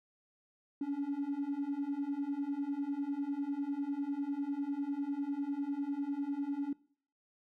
triangle beating tone pair, 277.2 / 287.2 Hz, C#4 / D4, 0 / -39 cents, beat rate 10 Hz, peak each -34 / -32 dBFS, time 0.81-6.73 s, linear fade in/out 5 ms, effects noise-tail reverb RT60 0.5 s tail -23 dB re dry + tanh soft clip ceiling -29 dBFS

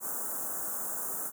white band-stop noise, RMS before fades -35 dBFS, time 0-1.32 s, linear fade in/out 50 ms, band 1500 to 6900 Hz, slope 48 dB/octave, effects high-pass 200 Hz 12 dB/octave

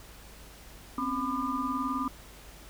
sine tone cluster, 253.6 / 272.9 / 1001 / 1205 Hz, B3 / C#4 / B5 / D6, +46 / -27 / +23 / +44 cents, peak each -35 / -34 / -36 / -32 dBFS, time 0.98-2.08 s, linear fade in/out 2 ms, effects added 50 Hz sine -51 dBFS peak until 2.69 s + pink hiss -51 dBFS RMS until 2.69 s

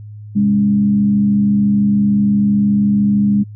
sine tone with frequency modulation, 204.5 Hz, G#3, 26 cents flat, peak -10 dBFS, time 0.35-3.44 s, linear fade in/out 20 ms, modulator 73.5 Hz, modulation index 0.39, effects added 105 Hz sine -30 dBFS peak until 3.55 s

